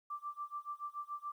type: tone with tremolo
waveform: sine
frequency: 1174.7 Hz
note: D6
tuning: in tune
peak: -37 dBFS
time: 0.1-1.32 s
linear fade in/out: 5 ms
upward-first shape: sine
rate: 7 Hz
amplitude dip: 95%
effects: 12-bit